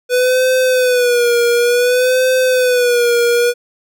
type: tone with vibrato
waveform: square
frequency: 493.9 Hz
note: B4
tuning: in tune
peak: -11 dBFS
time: 0.09-3.54 s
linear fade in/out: 50 ms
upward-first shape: sine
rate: 0.56 Hz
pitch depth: 69 cents each way
effects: none